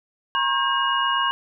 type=tone cluster; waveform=sine; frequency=952 / 1080 / 1602 / 2874 Hz; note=A#5 / C#6 / G6 / F7; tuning=+36 / -45 / +37 / +49 cents; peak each=-27 / -22 / -26 / -25 dBFS; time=0.35-1.31 s; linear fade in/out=0 ms; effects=none